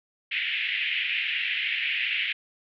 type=band-pass noise; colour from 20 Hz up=white; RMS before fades=-28 dBFS; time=0.31-2.33 s; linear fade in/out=10 ms; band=1900 to 3000 Hz; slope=48 dB/octave; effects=none